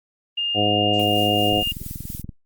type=tone; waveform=sine; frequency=2821 Hz; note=F7; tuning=17 cents sharp; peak=-21 dBFS; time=0.37-1.72 s; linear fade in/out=10 ms
type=harmonic tone; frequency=103.83 Hz; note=G#2; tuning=in tune; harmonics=1 / 2 / 3 / 4 / 5 / 6 / 7; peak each=-26 / -27 / -25 / -28 / -26 / -28 / -23 dBFS; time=0.54-1.64 s; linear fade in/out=50 ms
type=noise with tremolo; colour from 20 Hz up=violet; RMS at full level=-35 dBFS; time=0.93-2.22 s; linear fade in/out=5 ms; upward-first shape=square; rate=4.4 Hz; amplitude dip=35%
type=click train; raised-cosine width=5 ms; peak=-20 dBFS; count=17; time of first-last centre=1.53-2.292 s; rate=21 Hz
effects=Opus 24 kbps